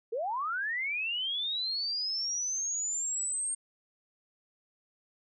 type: linear sweep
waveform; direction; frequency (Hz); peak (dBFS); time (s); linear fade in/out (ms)
sine; up; 420 to 8630; -30; 0.12-3.55; 10
effects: none